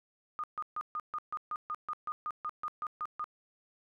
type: tone bursts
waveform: sine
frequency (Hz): 1225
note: D#6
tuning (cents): -27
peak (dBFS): -33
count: 16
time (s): 0.39-3.242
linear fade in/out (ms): 0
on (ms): 47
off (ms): 140
effects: none